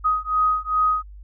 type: beating tone pair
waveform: sine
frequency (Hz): 1253 / 1255.5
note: D#6 / D#6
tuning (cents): +12 / +15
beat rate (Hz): 2.5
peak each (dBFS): -21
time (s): 0.04-1.03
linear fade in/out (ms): 20
effects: added 50 Hz sine -38 dBFS peak until 1.23 s